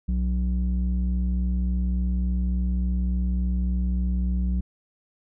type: tone with low-pass filter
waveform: square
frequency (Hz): 61.74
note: B1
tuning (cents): 0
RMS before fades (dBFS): -24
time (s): 0.08-4.61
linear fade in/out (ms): 10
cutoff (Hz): 150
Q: 4.5
effects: none